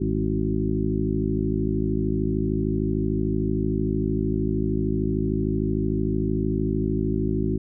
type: harmonic tone with a mistuned harmonic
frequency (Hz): 53.2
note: G#1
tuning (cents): +42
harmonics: 1 / 2 / 3 / 4 / 5 / 6 / 7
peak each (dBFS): -29 / -29 / -29 / -29 / -29 / -29 / -29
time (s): 0-7.58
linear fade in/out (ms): 10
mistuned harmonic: 4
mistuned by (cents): -59
effects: none